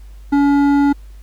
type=tone with hard clipping; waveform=sine; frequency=283.7 Hz; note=C#4; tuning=40 cents sharp; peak=-12 dBFS; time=0.32-0.93 s; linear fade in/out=10 ms; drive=10 dB; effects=added 50 Hz sine -34 dBFS peak until 1.22 s + pink hiss -54 dBFS RMS until 1.22 s